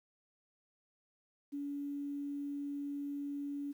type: tone with quantisation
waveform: sine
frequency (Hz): 284.8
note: C#4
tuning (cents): +47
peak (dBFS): -37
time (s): 1.52-3.73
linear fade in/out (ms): 20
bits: 11
effects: none